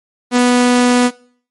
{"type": "tone", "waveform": "sawtooth", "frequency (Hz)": 246.1, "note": "B3", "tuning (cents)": -6, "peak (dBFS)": -5, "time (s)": [0.31, 1.11], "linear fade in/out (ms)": 50, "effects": ["noise-tail reverb RT60 0.5 s tail -21 dB re dry", "MP3 48 kbps"]}